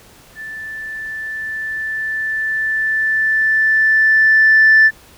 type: tone with level ramp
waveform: sine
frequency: 1760 Hz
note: A6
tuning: in tune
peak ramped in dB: -27 to -4 dBFS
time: 0.35-4.91 s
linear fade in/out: 50 ms
effects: tanh soft clip ceiling -3 dBFS + pink hiss -45 dBFS RMS until 5.17 s